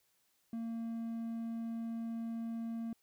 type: tone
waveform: triangle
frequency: 228.9 Hz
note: A#3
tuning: 31 cents flat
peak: -35 dBFS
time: 0.53-2.93 s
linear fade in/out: 2 ms
effects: white hiss -75 dBFS RMS until 3.02 s